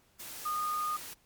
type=tone in noise; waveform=sine; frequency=1227 Hz; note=D#6; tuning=25 cents flat; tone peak=-30 dBFS; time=0.45-0.97 s; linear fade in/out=10 ms; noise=white; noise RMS=-44 dBFS; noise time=0.19-1.14 s; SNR=+11 dB; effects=pink hiss -67 dBFS RMS until 1.25 s + MP3 96 kbps